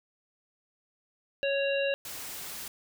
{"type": "harmonic tone", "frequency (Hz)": 554.4, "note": "C#5", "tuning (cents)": 0, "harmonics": [1, 3, 5, 7], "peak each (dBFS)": [-27, -36, -33, -40], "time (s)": [1.43, 1.94], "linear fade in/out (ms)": 0}
{"type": "noise", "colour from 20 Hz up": "white", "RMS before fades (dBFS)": -40, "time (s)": [2.05, 2.68], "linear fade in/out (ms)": 2}
{"effects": []}